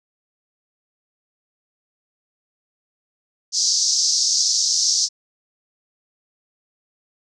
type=band-pass noise; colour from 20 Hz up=white; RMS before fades=-19 dBFS; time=3.52-5.09 s; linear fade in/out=50 ms; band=4700 to 6200 Hz; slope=48 dB/octave; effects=none